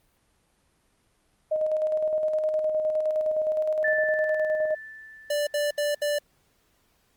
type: tone with tremolo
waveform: sine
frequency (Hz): 620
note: D#5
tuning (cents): -6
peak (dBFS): -21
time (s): 1.51-4.75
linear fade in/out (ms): 10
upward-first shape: square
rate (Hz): 9.7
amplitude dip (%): 35
type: tone with exponential decay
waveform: sine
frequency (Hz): 1760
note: A6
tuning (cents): 0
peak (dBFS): -22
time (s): 3.84-6.19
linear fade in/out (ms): 5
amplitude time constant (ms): 510
type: tone bursts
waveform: square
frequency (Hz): 587.3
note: D5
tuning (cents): 0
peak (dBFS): -24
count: 4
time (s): 5.3-6.187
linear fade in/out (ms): 5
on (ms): 170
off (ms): 69
effects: pink hiss -67 dBFS RMS until 7.16 s + Opus 32 kbps